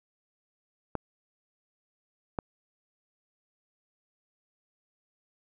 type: clicks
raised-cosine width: 1 ms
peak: -16 dBFS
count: 2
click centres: 0.953 / 2.388 s
effects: none